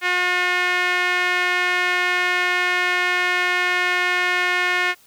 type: tone with band-pass filter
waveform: sawtooth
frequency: 359.6 Hz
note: F#4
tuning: 49 cents flat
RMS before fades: -20 dBFS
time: 0.01-4.95 s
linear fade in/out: 50 ms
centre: 2000 Hz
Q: 2.5
effects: white hiss -53 dBFS RMS until 5.06 s